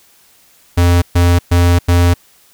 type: tone bursts at uneven times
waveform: square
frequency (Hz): 87.31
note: F2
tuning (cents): 0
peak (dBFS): -8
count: 4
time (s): 0.77-1.02 / 1.15-1.39 / 1.51-1.79 / 1.88-2.14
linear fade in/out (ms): 10
effects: white hiss -49 dBFS RMS until 2.53 s